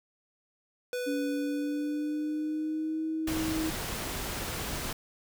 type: tone with exponential decay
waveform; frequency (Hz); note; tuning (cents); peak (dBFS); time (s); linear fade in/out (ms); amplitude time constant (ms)
square; 494.9; B4; +4; -31; 0.93-4.06; 1; 680
type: tone with pitch glide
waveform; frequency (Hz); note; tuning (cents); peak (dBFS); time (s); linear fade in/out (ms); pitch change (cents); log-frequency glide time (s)
sine; 284.8 to 317.8; C#4 to D#4; +47 to +37; -29; 1.06-3.71; 20; +190; 1.25-3.05
type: noise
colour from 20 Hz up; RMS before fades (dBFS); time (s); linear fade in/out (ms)
pink; -35; 3.27-4.93; 5
effects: none